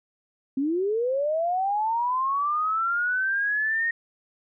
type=linear sweep; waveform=sine; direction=up; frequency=259.5 to 1864.7 Hz; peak=-22 dBFS; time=0.57-3.91 s; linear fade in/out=5 ms; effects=none